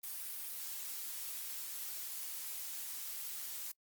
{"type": "noise", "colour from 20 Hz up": "blue", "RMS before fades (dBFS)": -43, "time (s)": [0.03, 3.72], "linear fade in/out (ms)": 10, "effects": ["noise-tail reverb RT60 0.1 s tail -26 dB re dry", "Opus 32 kbps"]}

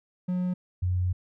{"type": "tone pair in turn", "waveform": ["triangle", "sine"], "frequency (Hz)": [180.9, 90.64], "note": ["F#3", "F#2"], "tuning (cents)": [-39, -35], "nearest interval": "octave", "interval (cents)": 1196, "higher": "first", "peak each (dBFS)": -23, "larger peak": "neither", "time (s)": [[0.28, 0.54], [0.82, 1.13]], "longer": "second", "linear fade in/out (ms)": 10, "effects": []}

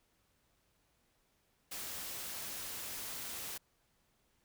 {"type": "noise", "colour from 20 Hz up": "white", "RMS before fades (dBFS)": -43, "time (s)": [1.71, 3.58], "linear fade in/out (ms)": 10, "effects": ["pink hiss -75 dBFS RMS until 4.44 s"]}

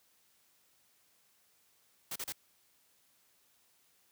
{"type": "noise bursts", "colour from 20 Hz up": "white", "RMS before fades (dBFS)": -39, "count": 3, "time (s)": [2.11, 2.324], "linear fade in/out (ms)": 5, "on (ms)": 48, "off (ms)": 35, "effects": ["white hiss -70 dBFS RMS until 4.11 s", "high-pass 60 Hz 12 dB/octave"]}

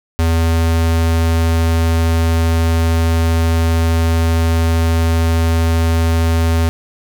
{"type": "tone", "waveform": "square", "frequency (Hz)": 82.41, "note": "E2", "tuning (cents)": 0, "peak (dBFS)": -12, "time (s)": [0.19, 6.69], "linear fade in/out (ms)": 0, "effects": []}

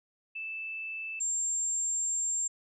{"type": "tone pair in turn", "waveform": "sine", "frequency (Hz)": [2637, 7403], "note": ["E7", "A#8"], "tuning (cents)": [0, -13], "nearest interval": "octave + tritone", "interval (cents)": 1787, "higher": "second", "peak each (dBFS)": [-35, -28], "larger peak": "second", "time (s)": [[0.35, 1.2], [1.2, 2.48]], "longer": "second", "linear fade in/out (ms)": 10, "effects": []}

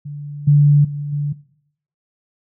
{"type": "tone with level steps", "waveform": "sine", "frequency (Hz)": 145.4, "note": "D3", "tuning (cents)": -17, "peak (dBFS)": [-26, -7, -21, -17], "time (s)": [0.05, 1.33], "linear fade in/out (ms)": 10, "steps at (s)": [0.47, 0.84, 1.12], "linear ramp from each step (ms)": 10, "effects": ["noise-tail reverb RT60 0.7 s tail -19 dB re dry"]}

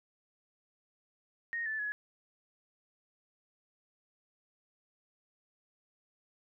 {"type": "tone with pitch steps", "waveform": "sine", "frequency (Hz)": [1860, 1752, 1689], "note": ["A#6", "A6", "G#6"], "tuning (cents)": [-4, -8, 29], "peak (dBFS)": -33, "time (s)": [1.53, 1.92], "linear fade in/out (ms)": 0, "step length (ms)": 130, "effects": []}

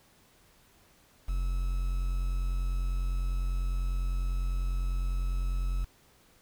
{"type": "tone with quantisation", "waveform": "triangle", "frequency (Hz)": 45, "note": "F#1", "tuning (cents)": -47, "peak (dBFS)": -25, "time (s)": [1.28, 5.85], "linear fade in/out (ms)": 10, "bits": 8, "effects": ["pink hiss -62 dBFS RMS until 6.41 s"]}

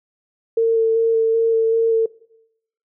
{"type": "tone with vibrato", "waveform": "sine", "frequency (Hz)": 452.2, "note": "A4", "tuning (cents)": 47, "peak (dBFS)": -13, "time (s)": [0.57, 2.06], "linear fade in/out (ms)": 5, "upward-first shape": "square", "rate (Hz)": 2.6, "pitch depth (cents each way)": 11, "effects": ["noise-tail reverb RT60 0.8 s tail -21 dB re dry"]}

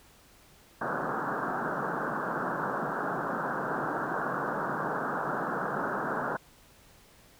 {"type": "band-pass noise", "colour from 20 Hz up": "white", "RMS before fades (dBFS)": -32, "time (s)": [0.81, 6.37], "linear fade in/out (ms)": 5, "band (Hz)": [130, 1600], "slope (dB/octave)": 96, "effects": ["pink hiss -58 dBFS RMS until 7.39 s"]}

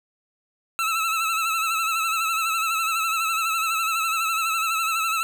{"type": "tone with vibrato", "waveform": "25% pulse", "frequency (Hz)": 1318.5, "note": "E6", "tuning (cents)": 0, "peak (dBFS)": -18, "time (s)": [0.79, 5.23], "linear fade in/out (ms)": 0, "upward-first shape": "sine", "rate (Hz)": 12, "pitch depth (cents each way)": 51, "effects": []}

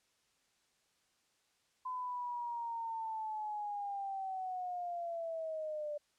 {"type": "linear sweep", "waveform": "sine", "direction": "down", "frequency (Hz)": [1017, 587.3], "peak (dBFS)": -37, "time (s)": [1.85, 5.98], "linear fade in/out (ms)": 10, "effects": ["white hiss -75 dBFS RMS until 6.18 s", "low-pass 8000 Hz 12 dB/octave"]}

